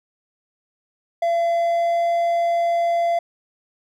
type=tone with pitch glide; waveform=triangle; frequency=679 to 683.3 Hz; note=F5 to F5; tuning=-49 to -38 cents; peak=-15 dBFS; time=1.22-3.19 s; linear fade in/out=5 ms; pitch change=+11 cents; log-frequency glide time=1.41-2.07 s; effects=none